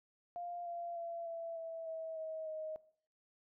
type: tone with pitch steps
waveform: sine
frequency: 699 / 688.2 / 677.5 / 667 / 656.7 / 646.6 / 636.6 / 626.7 Hz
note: F5 / F5 / E5 / E5 / E5 / E5 / D#5 / D#5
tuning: +1 / -26 / +47 / +20 / -7 / -34 / +39 / +12 cents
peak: -40 dBFS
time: 0.36-2.76 s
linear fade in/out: 0 ms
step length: 300 ms
effects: noise-tail reverb RT60 0.6 s tail -20 dB re dry